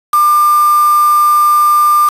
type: tone with quantisation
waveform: sine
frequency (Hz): 1196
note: D6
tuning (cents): +31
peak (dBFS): -6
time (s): 0.13-2.09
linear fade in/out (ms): 5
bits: 3
effects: resampled to 32000 Hz